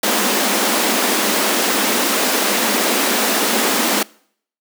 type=high-pass noise; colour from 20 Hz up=pink; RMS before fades=-17 dBFS; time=0.03-4.03 s; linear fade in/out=5 ms; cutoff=200 Hz; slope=96 dB/octave; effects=noise-tail reverb RT60 0.6 s tail -24 dB re dry